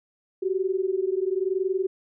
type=tone pair together; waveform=sine; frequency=370 / 390.9 Hz; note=F#4 / G4; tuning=0 / -5 cents; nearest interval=minor second; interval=95 cents; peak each=-25 / -26 dBFS; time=0.42-1.87 s; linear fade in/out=10 ms; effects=none